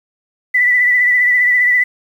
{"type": "tone with vibrato", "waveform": "sine", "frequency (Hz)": 1975.5, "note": "B6", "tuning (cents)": 0, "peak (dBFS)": -9, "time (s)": [0.54, 1.84], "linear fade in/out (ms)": 10, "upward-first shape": "sine", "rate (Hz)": 15, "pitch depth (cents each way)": 32, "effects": ["7-bit"]}